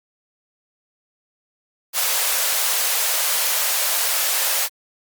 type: high-pass noise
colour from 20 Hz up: white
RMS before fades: -20 dBFS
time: 1.93-4.69 s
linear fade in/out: 50 ms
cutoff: 480 Hz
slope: 48 dB/octave
effects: Opus 48 kbps